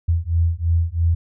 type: beating tone pair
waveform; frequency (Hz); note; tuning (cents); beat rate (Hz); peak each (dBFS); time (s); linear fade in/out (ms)
sine; 82.41 / 85.41; E2 / F2; 0 / -38; 3; -19 / -19; 0.08-1.15; 10
effects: none